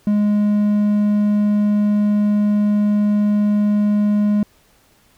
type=tone; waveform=triangle; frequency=207.7 Hz; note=G#3; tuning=in tune; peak=-11 dBFS; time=0.07-4.43 s; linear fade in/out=2 ms; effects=pink hiss -55 dBFS RMS until 5.17 s